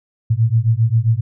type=beating tone pair; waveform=sine; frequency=110 / 117.5 Hz; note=A2 / A#2; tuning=0 / +14 cents; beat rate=7.5 Hz; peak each=-15 dBFS; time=0.3-1.21 s; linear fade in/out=10 ms; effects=none